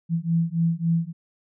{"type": "beating tone pair", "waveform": "sine", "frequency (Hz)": [164.81, 168.41], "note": ["E3", "E3"], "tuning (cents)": [0, 37], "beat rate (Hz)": 3.6, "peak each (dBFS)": -23, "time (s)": [0.09, 1.13], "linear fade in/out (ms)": 50, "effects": []}